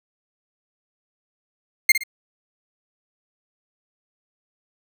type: tone with echo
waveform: 40% pulse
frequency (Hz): 2119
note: C7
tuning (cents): +21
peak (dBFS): -8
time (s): 1.89-1.92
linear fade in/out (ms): 5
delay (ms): 58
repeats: 2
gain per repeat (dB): -10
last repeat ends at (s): 2.036
effects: none